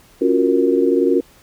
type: chord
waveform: sine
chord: Gb major seventh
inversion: second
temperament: equal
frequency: 277.2 / 349.2 / 370 / 466.2 Hz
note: Db4 / F4 / Gb4 / Bb4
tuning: 0 / 0 / 0 / 0 cents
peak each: -18 dBFS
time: 0.21-1.21 s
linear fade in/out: 10 ms
effects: pink hiss -50 dBFS RMS until 1.42 s